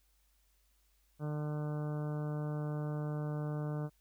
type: harmonic tone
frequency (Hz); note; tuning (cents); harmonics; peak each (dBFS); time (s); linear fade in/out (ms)
149.9; D3; +36; 1 / 2 / 3 / 4 / 5 / 6 / 7 / 8 / 9 / 10; -35 / -44 / -46 / -47 / -53 / -56 / -57 / -55 / -60 / -58; 1.19-3.9; 50
effects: added 50 Hz sine -70 dBFS peak until 4 s + white hiss -75 dBFS RMS until 4 s